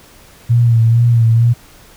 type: tone with vibrato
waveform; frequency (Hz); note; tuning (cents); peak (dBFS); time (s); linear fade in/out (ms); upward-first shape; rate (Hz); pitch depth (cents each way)
sine; 116.4; A#2; -2; -7; 0.49-1.54; 20; sine; 2.2; 44
effects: pink hiss -43 dBFS RMS until 1.96 s